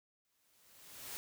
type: noise with exponential growth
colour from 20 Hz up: white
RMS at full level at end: -43 dBFS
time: 0.25-1.17 s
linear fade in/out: 0 ms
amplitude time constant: 200 ms
effects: none